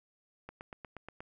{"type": "click train", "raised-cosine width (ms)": 0.5, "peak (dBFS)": -29, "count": 7, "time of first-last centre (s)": [0.49, 1.205], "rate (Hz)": 8.39, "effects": []}